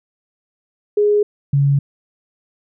sine tone pair in turn, 415.3 / 140.44 Hz, G#4 / C#3, 0 / +23 cents, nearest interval octave + perfect fifth, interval 1877 cents, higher first, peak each -11 dBFS, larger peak neither, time 0.97-1.23 / 1.53-1.79 s, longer neither, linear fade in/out 5 ms, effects none

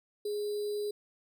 sine tone with sample-and-hold, 415.3 Hz, G#4, in tune, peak -31 dBFS, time 0.25-0.91 s, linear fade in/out 5 ms, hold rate 4410 Hz, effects none

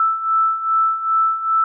sine beating tone pair, 1318.5 / 1321 Hz, E6 / E6, 0 / +3 cents, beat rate 2.5 Hz, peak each -21 / -16 dBFS, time 0-1.64 s, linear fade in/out 2 ms, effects none

